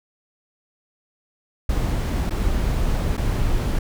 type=noise with dropouts; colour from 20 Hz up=brown; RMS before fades=-21 dBFS; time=1.69-3.79 s; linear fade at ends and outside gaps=5 ms; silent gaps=2.297-2.306 / 3.17-3.176 s; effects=none